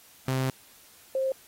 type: tone pair in turn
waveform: sawtooth / sine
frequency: 131.2 / 529.7 Hz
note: C3 / C5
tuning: +5 / +21 cents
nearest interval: 2 octaves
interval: 2416 cents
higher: second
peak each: -21 / -24 dBFS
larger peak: first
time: 0.28-0.5 / 1.15-1.32 s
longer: first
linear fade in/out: 2 ms
effects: white hiss -55 dBFS RMS until 1.47 s + AAC 48 kbps